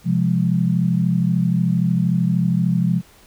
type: chord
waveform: sine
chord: F minor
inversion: second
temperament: equal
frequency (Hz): 130.81 / 174.61 / 207.7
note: C3 / F3 / Ab3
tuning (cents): 0 / 0 / 0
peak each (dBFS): -21 / -17 / -23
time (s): 0.04-3.02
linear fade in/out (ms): 50
effects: pink hiss -50 dBFS RMS until 3.26 s